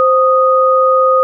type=tone pair together; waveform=sine; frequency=522 / 1242.5 Hz; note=C5 / D#6; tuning=-4 / -3 cents; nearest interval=octave + minor third; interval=1501 cents; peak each=-10 dBFS; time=0-1.23 s; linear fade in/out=0 ms; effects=none